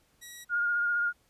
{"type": "tone", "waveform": "10% pulse", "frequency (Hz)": 1921, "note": "B6", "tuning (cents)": -48, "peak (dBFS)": -35, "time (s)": [0.21, 0.45], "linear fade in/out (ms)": 20}
{"type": "tone with vibrato", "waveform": "sine", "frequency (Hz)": 1422, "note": "F6", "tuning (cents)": 31, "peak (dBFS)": -25, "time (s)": [0.49, 1.13], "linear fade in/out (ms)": 50, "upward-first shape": "sine", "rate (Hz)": 15, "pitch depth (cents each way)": 18}
{"effects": ["pink hiss -68 dBFS RMS until 1.29 s", "resampled to 32000 Hz"]}